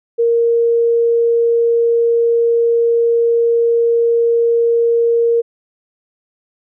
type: tone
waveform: sine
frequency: 466.2 Hz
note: A#4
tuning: in tune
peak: -10 dBFS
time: 0.18-5.42 s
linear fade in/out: 20 ms
effects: none